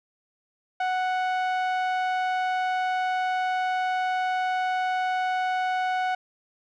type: tone with low-pass filter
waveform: sawtooth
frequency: 740 Hz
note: F#5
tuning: in tune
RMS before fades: -26 dBFS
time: 0.8-6.15 s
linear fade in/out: 5 ms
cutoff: 2300 Hz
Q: 0.55
effects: none